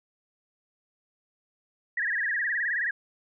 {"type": "tone with vibrato", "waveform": "sine", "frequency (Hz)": 1779, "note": "A6", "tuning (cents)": 19, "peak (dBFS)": -25, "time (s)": [1.97, 2.91], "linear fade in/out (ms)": 5, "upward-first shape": "sine", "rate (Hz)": 19, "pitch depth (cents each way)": 160, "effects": []}